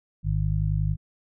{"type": "harmonic tone", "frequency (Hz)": 51.1, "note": "G#1", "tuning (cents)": -27, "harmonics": [1, 2, 3], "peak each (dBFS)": [-26, -26, -26], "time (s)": [0.23, 0.97], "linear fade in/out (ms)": 50, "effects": []}